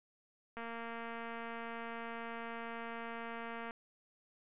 click train, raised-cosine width 0.5 ms, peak -30 dBFS, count 726, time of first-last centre 0.57-3.709 s, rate 231 Hz, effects resampled to 8000 Hz

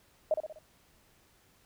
sine tone with echo, 622.3 Hz, D#5, in tune, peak -23 dBFS, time 0.31-0.34 s, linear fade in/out 2 ms, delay 62 ms, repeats 4, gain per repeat -6 dB, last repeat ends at 0.588 s, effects pink hiss -65 dBFS RMS until 1.65 s

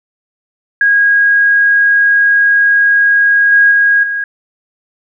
sine tone with level steps, 1640 Hz, G#6, 22 cents flat, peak -6 / -4 / -6 / -14 dBFS, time 0.81-4.24 s, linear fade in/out 2 ms, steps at 3.52 / 3.71 / 4.03 s, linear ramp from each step 5 ms, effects none

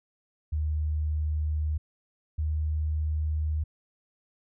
sine tone pair in turn, 76.5 / 77.03 Hz, D#2 / D#2, -29 / -17 cents, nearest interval unison, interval 12 cents, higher second, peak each -25 dBFS, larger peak neither, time 0.52-1.78 / 2.38-3.64 s, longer neither, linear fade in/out 10 ms, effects none

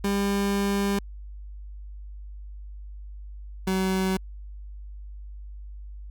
30% pulse tone pair in turn, 200 / 188.77 Hz, G3 / F#3, +35 / +35 cents, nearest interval minor second, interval 100 cents, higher first, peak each -20 dBFS, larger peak neither, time 0.04-0.99 / 3.67-4.17 s, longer first, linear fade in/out 5 ms, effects added 50 Hz sine -37 dBFS peak until 6.1 s

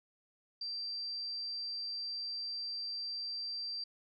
sine tone, 4699 Hz, D8, in tune, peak -37 dBFS, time 0.61-3.84 s, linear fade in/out 5 ms, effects none

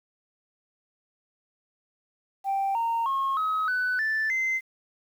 sine tone with pitch steps, 784 / 921.6 / 1083.4 / 1273.6 / 1497.2 / 1760 / 2069 Hz, G5 / A#5 / C#6 / D#6 / F#6 / A6 / C7, 0 / -20 / -40 / +40 / +20 / 0 / -20 cents, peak -22 dBFS, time 2.44-4.61 s, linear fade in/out 50 ms, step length 310 ms, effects tanh soft clip ceiling -21 dBFS + 9-bit

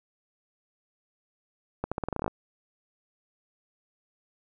accelerating click train, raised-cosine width 1 ms, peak -15 dBFS, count 12, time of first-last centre 1.84-2.28 s, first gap 76 ms, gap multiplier 0.86, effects none

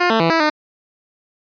10% pulse tone with pitch steps, 354.4 / 224 / 165.7 / 327.4 / 304.1 Hz, F4 / A3 / E3 / E4 / D#4, +25 / +31 / +9 / -12 / -40 cents, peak -5 dBFS, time 0-0.5 s, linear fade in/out 10 ms, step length 100 ms, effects resampled to 11025 Hz

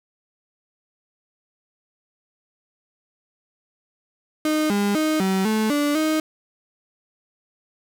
35% pulse tone with pitch steps, 308.1 / 202.9 / 310.9 / 190.6 / 217.4 / 291.4 / 312.3 Hz, D#4 / G#3 / D#4 / G3 / A3 / D4 / D#4, -17 / -40 / -1 / -48 / -21 / -13 / +7 cents, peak -17 dBFS, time 4.45-6.2 s, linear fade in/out 2 ms, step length 250 ms, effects none

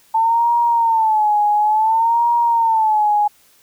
sine tone with vibrato, 887 Hz, A5, 14 cents sharp, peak -12 dBFS, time 0.14-3.28 s, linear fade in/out 10 ms, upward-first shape sine, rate 0.57 Hz, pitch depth 110 cents each way, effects white hiss -53 dBFS RMS until 3.62 s

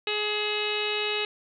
harmonic tone with a mistuned harmonic, 420 Hz, G#4, 19 cents sharp, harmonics 1 / 2 / 3 / 4 / 5 / 6 / 7 / 8 / 9 / 10, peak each -31 / -38 / -39 / -40 / -37 / -31 / -33 / -43 / -35 / -42 dBFS, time 0.07-1.25 s, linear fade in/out 2 ms, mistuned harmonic 6, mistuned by +29 cents, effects none

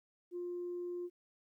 sine tone, 352.8 Hz, F4, 18 cents sharp, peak -37 dBFS, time 0.31-1.1 s, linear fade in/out 50 ms, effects tanh soft clip ceiling -34 dBFS + 13-bit

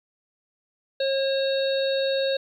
harmonic tone, 541 Hz, C#5, 42 cents flat, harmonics 1 / 3 / 5 / 7 / 8, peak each -22 / -35 / -39 / -32 / -35 dBFS, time 1-2.37 s, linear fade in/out 5 ms, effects 10-bit

